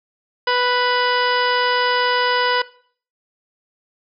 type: harmonic tone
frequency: 493.9 Hz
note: B4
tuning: in tune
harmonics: 1 / 2 / 3 / 4 / 5 / 6 / 7 / 8 / 9 / 10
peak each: -21 / -20 / -22 / -26 / -35 / -25 / -34 / -33 / -37 / -28 dBFS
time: 0.47-2.62 s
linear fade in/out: 5 ms
effects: noise-tail reverb RT60 0.5 s tail -19 dB re dry